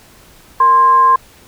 sine tone with frequency modulation, 1049 Hz, C6, 4 cents sharp, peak -6 dBFS, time 0.6-1.16 s, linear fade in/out 5 ms, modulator 581 Hz, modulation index 0.2, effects pink hiss -44 dBFS RMS until 1.47 s

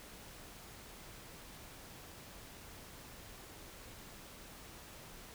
silence, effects pink hiss -53 dBFS RMS until 5.34 s

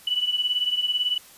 sine beating tone pair, 2960 / 2978 Hz, F#7 / F#7, 0 / +11 cents, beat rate 18 Hz, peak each -23 / -27 dBFS, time 0.07-1.18 s, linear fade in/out 5 ms, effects white hiss -49 dBFS RMS until 1.37 s + resampled to 32000 Hz

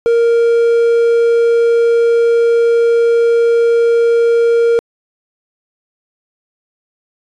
triangle tone with quantisation, 466.2 Hz, A#4, in tune, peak -6 dBFS, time 0.06-4.79 s, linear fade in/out 0 ms, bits 6, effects resampled to 24000 Hz

